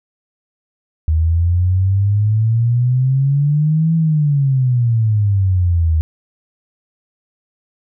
sine exponential two-way sweep, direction up then down, 77.9 to 164.81 to 77.9 Hz, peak -11 dBFS, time 1.08-6.01 s, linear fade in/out 0 ms, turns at 3.95 s, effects none

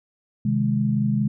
sine chord, Ab major, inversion first, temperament equal, 130.81 / 155.56 / 207.7 Hz, C3 / Eb3 / Ab3, 0 / 0 / 0 cents, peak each -23 / -27 / -21 dBFS, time 0.45-1.28 s, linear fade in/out 5 ms, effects none

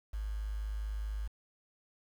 sine tone with quantisation, 52.3 Hz, G#1, 13 cents sharp, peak -34 dBFS, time 0.13-1.28 s, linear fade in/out 10 ms, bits 9, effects none

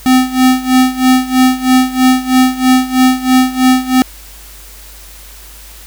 square tone with tremolo, 257 Hz, C4, 31 cents flat, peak -5 dBFS, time 0.06-4.02 s, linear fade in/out 0 ms, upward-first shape sine, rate 3.1 Hz, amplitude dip 85%, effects added 50 Hz sine -35 dBFS peak until 5.86 s + white hiss -36 dBFS RMS until 5.86 s

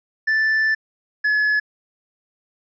triangle tone pair in turn, 1760 / 1705 Hz, A6 / G#6, 0 / +45 cents, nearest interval minor second, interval 55 cents, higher first, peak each -14 dBFS, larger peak neither, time 0.27-0.75 / 1.24-1.6 s, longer first, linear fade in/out 10 ms, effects resampled to 16000 Hz

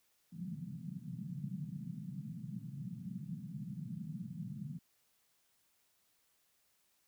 white band-pass noise, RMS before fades -44 dBFS, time 0.32-4.79 s, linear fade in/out 5 ms, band 130 to 200 Hz, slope 48 dB/octave, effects white hiss -75 dBFS RMS until 7.07 s

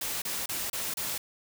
white noise bursts, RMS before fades -33 dBFS, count 5, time 0.01-1.18 s, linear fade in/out 5 ms, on 210 ms, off 30 ms, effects none

